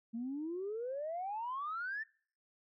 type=exponential sweep; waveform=sine; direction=up; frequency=222.9 to 1819 Hz; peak=-36 dBFS; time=0.13-2.04 s; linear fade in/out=20 ms; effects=noise-tail reverb RT60 0.5 s tail -25 dB re dry + tanh soft clip ceiling -32 dBFS